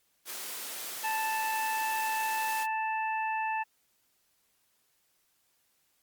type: high-pass noise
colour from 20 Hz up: white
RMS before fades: -39 dBFS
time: 0.25-2.67 s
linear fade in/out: 50 ms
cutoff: 290 Hz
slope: 12 dB/octave
type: harmonic tone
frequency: 880 Hz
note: A5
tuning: in tune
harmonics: 1 / 2 / 3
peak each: -30 / -37 / -38 dBFS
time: 1.03-3.64 s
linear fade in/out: 20 ms
effects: white hiss -72 dBFS RMS until 6.02 s + Opus 48 kbps